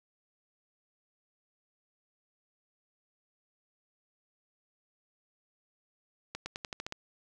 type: accelerating click train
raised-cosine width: 0.2 ms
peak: -20 dBFS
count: 8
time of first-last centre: 6.35-6.924 s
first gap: 110 ms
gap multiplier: 0.9
effects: none